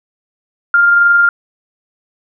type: tone with amplitude modulation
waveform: sine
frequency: 1400 Hz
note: F6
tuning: 4 cents sharp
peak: -5 dBFS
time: 0.74-1.29 s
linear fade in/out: 2 ms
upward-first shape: sine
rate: 22.3 Hz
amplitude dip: 25%
effects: none